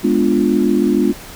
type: chord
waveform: sine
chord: G# diminished seventh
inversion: none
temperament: equal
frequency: 207.7 / 246.9 / 293.7 / 349.2 Hz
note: G#3 / B3 / D4 / F4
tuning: 0 / 0 / 0 / 0 cents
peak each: -17 dBFS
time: 0.03-1.13 s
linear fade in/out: 20 ms
effects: pink hiss -35 dBFS RMS until 1.35 s